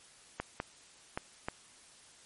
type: clicks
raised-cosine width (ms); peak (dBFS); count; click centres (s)
0.5; -19; 4; 0.4 / 0.601 / 1.175 / 1.485
effects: white hiss -58 dBFS RMS until 2.25 s + MP3 48 kbps